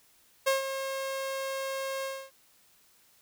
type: tone with ADSR envelope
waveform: sawtooth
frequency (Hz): 538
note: C5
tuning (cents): +48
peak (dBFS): -18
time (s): 0.46-2.31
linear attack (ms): 16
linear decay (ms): 140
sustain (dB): -10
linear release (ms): 270
effects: white hiss -63 dBFS RMS until 3.21 s